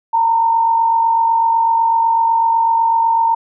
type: tone pair together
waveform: sine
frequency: 912 / 960 Hz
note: A#5 / B5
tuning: -38 / -49 cents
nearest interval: minor second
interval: 89 cents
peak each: -11 / -22 dBFS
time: 0.13-3.35 s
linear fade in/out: 10 ms
effects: none